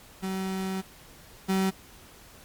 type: tone pair in turn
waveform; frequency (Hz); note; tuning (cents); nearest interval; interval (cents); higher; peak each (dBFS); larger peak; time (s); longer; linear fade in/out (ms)
35% pulse; 189.9 / 190.76; F#3 / G3; +45 / -47; unison; 8; second; -27 / -21; second; 0.22-0.82 / 1.48-1.71; first; 20
effects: pink hiss -51 dBFS RMS until 2.44 s + MP3 96 kbps